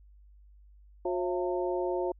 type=harmonic tone with a mistuned harmonic; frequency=180 Hz; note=F#3; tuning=47 cents flat; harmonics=2 / 3 / 4 / 5; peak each=-30 / -34 / -36 / -38 dBFS; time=1.05-2.12 s; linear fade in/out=5 ms; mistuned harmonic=4; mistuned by=-110 cents; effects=added 50 Hz sine -53 dBFS peak until 2.19 s